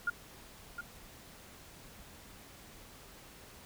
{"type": "tone with echo", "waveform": "sine", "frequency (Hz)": 1415, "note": "F6", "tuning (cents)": 22, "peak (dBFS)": -28, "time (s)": [0.07, 0.1], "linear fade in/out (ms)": 5, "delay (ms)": 710, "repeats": 1, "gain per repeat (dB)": -9, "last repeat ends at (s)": 0.81, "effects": ["pink hiss -54 dBFS RMS until 3.65 s"]}